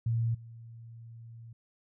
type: tone with level steps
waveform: sine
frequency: 115.2 Hz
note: A#2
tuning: 20 cents flat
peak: -26 / -45 dBFS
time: 0.06-1.53 s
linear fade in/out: 5 ms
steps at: 0.34 s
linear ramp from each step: 10 ms
effects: none